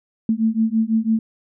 sine beating tone pair, 219.7 / 225.7 Hz, A3 / A3, -2 / +44 cents, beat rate 6 Hz, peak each -19 / -19 dBFS, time 0.29-1.19 s, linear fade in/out 2 ms, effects none

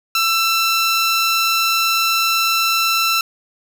15% pulse tone, 1338 Hz, E6, 25 cents sharp, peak -8 dBFS, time 0.15-3.21 s, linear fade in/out 2 ms, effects none

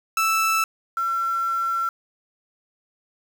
30% pulse / sine tone pair in turn, 1319 / 1353.7 Hz, E6 / E6, +1 / +46 cents, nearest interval unison, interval 45 cents, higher second, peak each -16 / -21 dBFS, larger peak first, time 0.17-0.64 / 0.97-1.89 s, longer second, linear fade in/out 2 ms, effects 7-bit

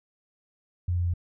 sine tone with pitch steps, 88.4 / 87.64 / 86.88 Hz, F2 / F2 / F2, +22 / +7 / -8 cents, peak -23 dBFS, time 0.88-1.138 s, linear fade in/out 5 ms, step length 86 ms, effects none

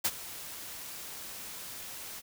white noise with ADSR envelope, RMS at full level -26 dBFS, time 0.04-2.22 s, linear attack 15 ms, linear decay 46 ms, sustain -17 dB, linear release 37 ms, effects none

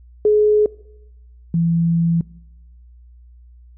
sine tone pair in turn, 422.3 / 167.59 Hz, G#4 / E3, +29 / +29 cents, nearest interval octave + major third, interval 1600 cents, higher first, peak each -10 / -14 dBFS, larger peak first, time 0.25-0.66 / 1.54-2.21 s, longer second, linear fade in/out 2 ms, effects noise-tail reverb RT60 0.9 s tail -22 dB re dry + added 60 Hz sine -42 dBFS peak until 3.77 s

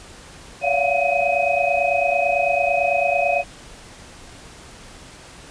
sine tone cluster, 569 / 673 / 702 / 731 / 2521 Hz, C#5 / E5 / F5 / F#5 / D#7, +45 / +36 / +9 / -21 / +22 cents, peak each -22 / -27 / -21 / -26 / -22 dBFS, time 0.61-3.44 s, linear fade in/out 50 ms, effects pink hiss -42 dBFS RMS until 5.5 s + resampled to 22050 Hz

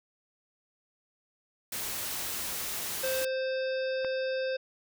white noise, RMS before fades -35 dBFS, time 1.72-3.25 s, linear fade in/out 5 ms
clicks, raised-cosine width 0.5 ms, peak -26 / -24 dBFS, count 2, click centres 2.615 / 4.047 s
harmonic tone, 523.3 Hz, C5, in tune, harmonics 1 / 3 / 5 / 7 / 9 / 10, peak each -29 / -39 / -43 / -46 / -48 / -49 dBFS, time 3.03-4.57 s, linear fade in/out 10 ms
effects none

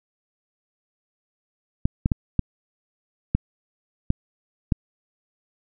clicks, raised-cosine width 5 ms, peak -6 dBFS, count 7, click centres 1.855 / 2.059 / 2.118 / 2.393 / 3.35 / 4.104 / 4.722 s, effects none

